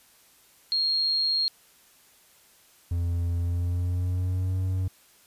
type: tone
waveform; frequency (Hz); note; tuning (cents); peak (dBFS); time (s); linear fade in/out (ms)
sine; 4251; C8; +27; -22; 0.72-1.48; 0
type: tone with pitch glide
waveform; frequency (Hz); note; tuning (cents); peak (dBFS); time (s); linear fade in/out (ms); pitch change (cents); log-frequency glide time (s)
triangle; 86 to 93.24; F2 to F#2; -26 to +14; -22; 2.91-4.88; 5; +140; 3.38-4.57
effects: white hiss -58 dBFS RMS until 5.26 s + resampled to 32000 Hz